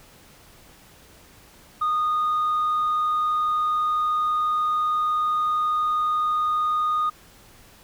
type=tone; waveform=sine; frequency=1232 Hz; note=D#6; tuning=17 cents flat; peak=-18 dBFS; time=1.81-7.1 s; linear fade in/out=10 ms; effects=tanh soft clip ceiling -18 dBFS + pink hiss -51 dBFS RMS until 7.83 s

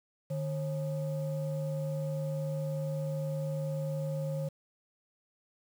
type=tone pair together; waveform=sine; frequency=151.6 / 540.2 Hz; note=D#3 / C#5; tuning=-45 / -45 cents; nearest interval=octave + minor seventh; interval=2200 cents; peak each=-31 / -35 dBFS; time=0.3-4.49 s; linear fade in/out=10 ms; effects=tanh soft clip ceiling -27 dBFS + 9-bit

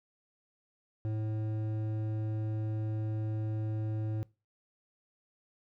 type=tone with hard clipping; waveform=sine; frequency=108.6 Hz; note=A2; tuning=22 cents flat; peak=-33 dBFS; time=1.05-4.23 s; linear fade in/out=0 ms; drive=10 dB; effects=noise-tail reverb RT60 0.3 s tail -23 dB re dry

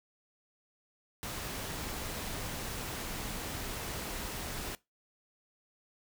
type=noise; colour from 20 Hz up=pink; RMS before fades=-39 dBFS; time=1.23-4.75 s; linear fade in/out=0 ms; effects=noise-tail reverb RT60 0.2 s tail -20 dB re dry

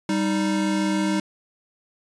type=tone pair together; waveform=square; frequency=195.98 / 311.1 Hz; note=G3 / D#4; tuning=0 / 0 cents; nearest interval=minor sixth; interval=800 cents; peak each=-24 dBFS; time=0.09-1.2 s; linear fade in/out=2 ms; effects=resampled to 22050 Hz

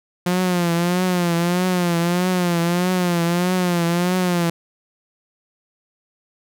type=tone with vibrato; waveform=sawtooth; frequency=176.3 Hz; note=F3; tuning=17 cents sharp; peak=-13 dBFS; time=0.26-4.5 s; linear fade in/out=5 ms; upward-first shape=triangle; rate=1.6 Hz; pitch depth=87 cents each way; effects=none

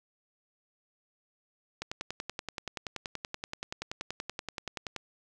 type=click train; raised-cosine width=0.2 ms; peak=-18 dBFS; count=34; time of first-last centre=1.82-4.963 s; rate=10.5 Hz; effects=none

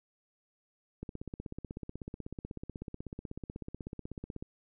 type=click train; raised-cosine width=3 ms; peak=-27 dBFS; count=56; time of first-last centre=1.03-4.425 s; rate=16.2 Hz; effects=none

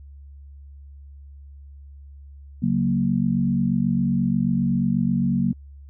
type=chord; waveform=sine; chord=F# major; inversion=second; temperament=equal; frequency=138.59 / 185 / 233.1 Hz; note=C#3 / F#3 / A#3; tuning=0 / 0 / 0 cents; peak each=-25 / -22 / -22 dBFS; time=2.62-5.53 s; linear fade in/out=10 ms; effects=added 70 Hz sine -40 dBFS peak until 5.89 s

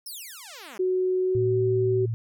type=exponential sweep; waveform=5% pulse; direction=down; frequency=5588 to 190 Hz; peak=-29 dBFS; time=0.06-0.78 s; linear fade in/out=5 ms
type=tone with pitch glide; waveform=sine; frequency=370 to 377.8 Hz; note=F#4 to F#4; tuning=0 to +36 cents; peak=-21 dBFS; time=0.79-2.06 s; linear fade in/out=10 ms; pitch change=+36 cents; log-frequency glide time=1.21-1.6 s
type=tone; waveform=sine; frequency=114 Hz; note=A#2; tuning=38 cents flat; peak=-25 dBFS; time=1.35-2.14 s; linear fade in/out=0 ms
effects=none

